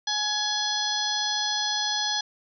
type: harmonic tone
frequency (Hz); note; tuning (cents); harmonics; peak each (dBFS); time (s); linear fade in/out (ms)
841; G#5; +22; 1 / 2 / 4 / 5 / 6 / 7; -32 / -33 / -29 / -30 / -33 / -34; 0.07-2.21; 5
effects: none